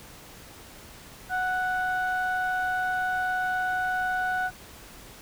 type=tone pair together; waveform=sine; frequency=738.2 / 1480 Hz; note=F#5 / F#6; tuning=-4 / 0 cents; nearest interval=octave; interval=1204 cents; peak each=-26 dBFS; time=1.29-4.51 s; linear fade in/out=50 ms; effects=tanh soft clip ceiling -20 dBFS + pink hiss -47 dBFS RMS until 5.21 s